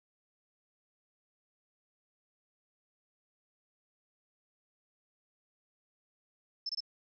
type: tone bursts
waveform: sine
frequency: 5274 Hz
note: E8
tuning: in tune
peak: -33 dBFS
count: 3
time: 6.66-6.805 s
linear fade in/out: 5 ms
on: 33 ms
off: 23 ms
effects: none